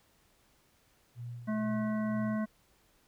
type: tone with tremolo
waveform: sine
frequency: 120 Hz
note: B2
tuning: 49 cents flat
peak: -38 dBFS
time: 1.15-2.39 s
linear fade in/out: 50 ms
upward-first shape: sine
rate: 2.1 Hz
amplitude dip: 65%
type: harmonic tone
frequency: 215.7 Hz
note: A3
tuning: 34 cents flat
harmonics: 1 / 3 / 5 / 7 / 9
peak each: -30 / -40 / -44 / -47 / -49 dBFS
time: 1.47-2.46 s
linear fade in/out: 20 ms
effects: pink hiss -68 dBFS RMS until 3.07 s